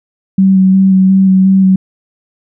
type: tone with vibrato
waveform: sine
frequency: 190.3 Hz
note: F#3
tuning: 49 cents sharp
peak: -4 dBFS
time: 0.38-1.76 s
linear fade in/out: 5 ms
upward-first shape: square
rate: 2.8 Hz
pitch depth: 14 cents each way
effects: none